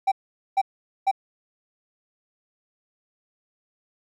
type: tone bursts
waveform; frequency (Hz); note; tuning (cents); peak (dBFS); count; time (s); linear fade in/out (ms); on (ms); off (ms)
triangle; 777; G5; -16; -15; 3; 0.07-1.114; 10; 48; 450
effects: none